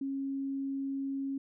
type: tone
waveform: sine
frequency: 273 Hz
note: C#4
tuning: 26 cents flat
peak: -32 dBFS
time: 0.01-1.38 s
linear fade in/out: 5 ms
effects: none